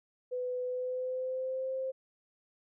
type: tone with pitch glide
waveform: sine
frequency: 499.8 to 525.6 Hz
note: B4 to C5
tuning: +21 to +8 cents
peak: -32 dBFS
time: 0.31-1.92 s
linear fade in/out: 20 ms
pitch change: +87 cents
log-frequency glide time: 0.64-1.72 s
effects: none